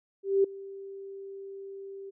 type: tone with ADSR envelope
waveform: sine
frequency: 392 Hz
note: G4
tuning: in tune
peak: -18 dBFS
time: 0.23-2.11 s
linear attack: 210 ms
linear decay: 6 ms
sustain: -21 dB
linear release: 21 ms
effects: none